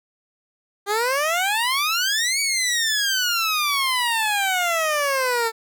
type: exponential two-way sweep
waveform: 15% pulse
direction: up then down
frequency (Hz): 394.8 to 2281 to 443.7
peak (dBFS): -13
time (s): 0.86-5.52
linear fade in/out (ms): 50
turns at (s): 2.4
effects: none